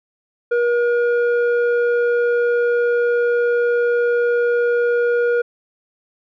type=tone with low-pass filter; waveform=square; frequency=478.3 Hz; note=A#4; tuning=44 cents sharp; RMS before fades=-17 dBFS; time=0.51-5.42 s; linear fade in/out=10 ms; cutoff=1100 Hz; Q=4.4; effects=none